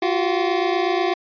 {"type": "tone pair together", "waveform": "25% pulse", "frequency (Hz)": [348.8, 377], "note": ["F4", "F#4"], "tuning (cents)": [-2, 32], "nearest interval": "minor second", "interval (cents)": 134, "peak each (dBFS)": [-17, -18], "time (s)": [0.02, 1.14], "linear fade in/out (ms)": 5, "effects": ["resampled to 11025 Hz"]}